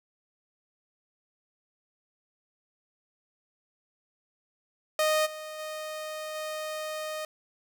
sawtooth tone with level steps, 619 Hz, D#5, 9 cents flat, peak -19 / -34 / -31 / -29 dBFS, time 4.99-7.25 s, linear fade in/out 2 ms, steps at 5.25 / 5.58 / 6.34 s, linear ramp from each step 20 ms, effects none

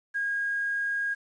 sine tone with quantisation, 1632 Hz, G#6, 31 cents flat, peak -26 dBFS, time 0.14-1.15 s, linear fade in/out 20 ms, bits 9, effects resampled to 22050 Hz

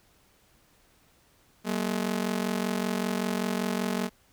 sawtooth ring-modulated tone, 212.3 Hz, G#3, 38 cents sharp, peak -20 dBFS, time 1.64-4.1 s, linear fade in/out 50 ms, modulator 22.6 Hz, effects pink hiss -63 dBFS RMS until 4.32 s

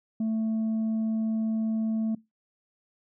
sine tone, 221.3 Hz, A3, 10 cents sharp, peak -22 dBFS, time 0.2-2.15 s, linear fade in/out 5 ms, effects noise-tail reverb RT60 0.2 s tail -22 dB re dry + tanh soft clip ceiling -24 dBFS

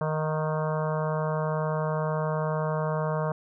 harmonic tone with a mistuned harmonic, 155.56 Hz, D#3, in tune, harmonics 1 / 3 / 4 / 5 / 6 / 7 / 8 / 9 / 10, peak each -28 / -33 / -31 / -42 / -36 / -36 / -41 / -44 / -44 dBFS, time 0.01-3.32 s, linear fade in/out 2 ms, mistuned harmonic 5, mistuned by -48 cents, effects none

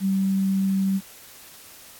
sine tone with quantisation, 193.1 Hz, G3, 26 cents flat, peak -19 dBFS, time 0-1.01 s, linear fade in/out 50 ms, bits 8, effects white hiss -46 dBFS RMS until 1.99 s + AAC 64 kbps

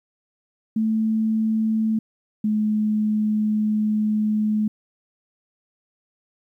sine tone pair in turn, 220 / 213.5 Hz, A3 / G#3, 0 / +48 cents, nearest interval minor second, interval 52 cents, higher first, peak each -18 dBFS, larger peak neither, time 0.76-1.99 / 2.44-4.68 s, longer second, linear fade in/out 5 ms, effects 10-bit

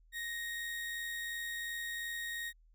35% pulse tone with amplitude modulation, 1869 Hz, A#6, 4 cents sharp, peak -35 dBFS, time 0.12-2.53 s, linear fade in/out 50 ms, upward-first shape sine, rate 82.8 Hz, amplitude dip 25%, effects added 40 Hz sine -61 dBFS peak until 2.74 s

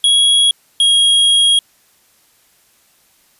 square tone pair in turn, 3322 / 3282 Hz, G#7 / G#7, 0 / -21 cents, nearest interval unison, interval 21 cents, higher first, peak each -9 dBFS, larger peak neither, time 0.04-0.51 / 0.8-1.59 s, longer second, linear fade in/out 2 ms, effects white hiss -54 dBFS RMS until 3.39 s + resampled to 32000 Hz

